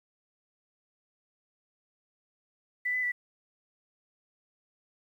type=tone with pitch steps; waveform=sine; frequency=1985 / 2006 / 1966 Hz; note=B6 / B6 / B6; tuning=+8 / +26 / -8 cents; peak=-27 dBFS; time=2.85-3.12 s; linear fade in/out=10 ms; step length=90 ms; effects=10-bit